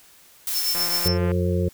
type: noise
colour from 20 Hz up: blue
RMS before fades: -26 dBFS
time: 0.47-1.08 s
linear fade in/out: 2 ms
type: tone with tremolo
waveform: sine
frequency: 5330 Hz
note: E8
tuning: 18 cents sharp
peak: -20 dBFS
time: 0.53-1.18 s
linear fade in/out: 50 ms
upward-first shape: triangle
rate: 7.7 Hz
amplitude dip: 80%
type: click train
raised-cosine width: 0.5 ms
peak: -19 dBFS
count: 99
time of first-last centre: 0.75-1.316 s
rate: 173 Hz
type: harmonic tone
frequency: 89.2 Hz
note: F2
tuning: 37 cents sharp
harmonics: 1 / 2 / 4 / 5 / 6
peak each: -22 / -25 / -28 / -29 / -30 dBFS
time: 1.05-1.69 s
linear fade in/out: 10 ms
effects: white hiss -52 dBFS RMS until 1.73 s